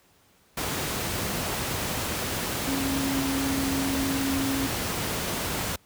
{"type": "tone in noise", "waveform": "sine", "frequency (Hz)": 271.4, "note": "C#4", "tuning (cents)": -36, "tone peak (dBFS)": -26, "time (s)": [2.67, 4.67], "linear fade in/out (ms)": 5, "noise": "pink", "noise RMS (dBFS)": -29, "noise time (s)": [0.57, 5.76], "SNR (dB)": 0, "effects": ["pink hiss -61 dBFS RMS until 5.85 s", "high-pass 60 Hz 12 dB/octave"]}